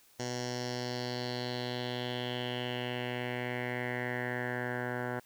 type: tone with low-pass filter sweep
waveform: 10% pulse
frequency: 123.47 Hz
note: B2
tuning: in tune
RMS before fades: -36 dBFS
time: 0.19-5.2 s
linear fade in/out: 10 ms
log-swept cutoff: 6100 to 1400 Hz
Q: 4.1
effects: white hiss -63 dBFS RMS until 5.25 s

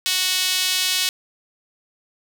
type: tone with high-pass filter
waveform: sawtooth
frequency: 370 Hz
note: F#4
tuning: in tune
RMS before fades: -21 dBFS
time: 0.06-1.09 s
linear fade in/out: 0 ms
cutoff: 3400 Hz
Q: 1.5
effects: 7-bit

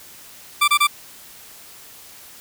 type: tone bursts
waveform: 20% pulse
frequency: 1174.7 Hz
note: D6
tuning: in tune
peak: -8 dBFS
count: 3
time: 0.61-0.872 s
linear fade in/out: 10 ms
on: 70 ms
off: 26 ms
effects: white hiss -43 dBFS RMS until 2.4 s

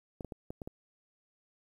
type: clicks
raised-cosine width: 2 ms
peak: -27 dBFS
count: 6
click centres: 0.208 / 0.247 / 0.322 / 0.505 / 0.618 / 0.675 s
effects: 10-bit

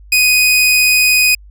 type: tone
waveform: sawtooth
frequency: 2494 Hz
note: D#7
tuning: 3 cents sharp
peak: -5 dBFS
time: 0.12-1.35 s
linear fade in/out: 5 ms
effects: added 50 Hz sine -36 dBFS peak until 1.5 s

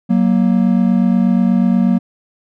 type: tone pair together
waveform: triangle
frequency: 186.7 / 235 Hz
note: F#3 / A#3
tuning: +16 / +14 cents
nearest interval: major third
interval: 398 cents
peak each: -11 dBFS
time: 0.09-1.99 s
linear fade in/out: 20 ms
effects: none

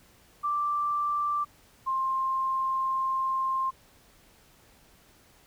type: tone pair in turn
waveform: sine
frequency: 1174.7 / 1056.9 Hz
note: D6 / C6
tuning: 0 / +17 cents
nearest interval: major second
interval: 183 cents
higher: first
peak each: -25 dBFS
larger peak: neither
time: 0.43-1.45 / 1.86-3.71 s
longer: second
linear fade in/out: 20 ms
effects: pink hiss -59 dBFS RMS until 5.46 s

